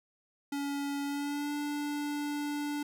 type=tone with pitch glide; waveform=square; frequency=282.8 to 292.3 Hz; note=C#4 to D4; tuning=+35 to -8 cents; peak=-33 dBFS; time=0.52-2.83 s; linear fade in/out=5 ms; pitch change=+57 cents; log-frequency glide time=1.04-1.53 s; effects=none